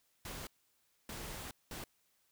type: noise bursts at uneven times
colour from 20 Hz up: pink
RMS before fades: -45 dBFS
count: 3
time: 0.25-0.47 / 1.09-1.51 / 1.71-1.84 s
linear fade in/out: 2 ms
effects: white hiss -75 dBFS RMS until 2.31 s